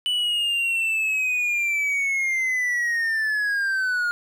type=linear sweep; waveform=triangle; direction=down; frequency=2980 to 1418 Hz; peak=-19 dBFS; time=0.06-4.11 s; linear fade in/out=0 ms; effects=none